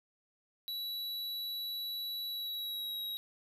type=tone with pitch glide; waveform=square; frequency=3928 to 3834 Hz; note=B7 to A#7; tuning=-10 to +48 cents; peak=-37 dBFS; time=0.68-3.17 s; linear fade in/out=0 ms; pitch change=-42 cents; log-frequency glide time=2.29-3.03 s; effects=none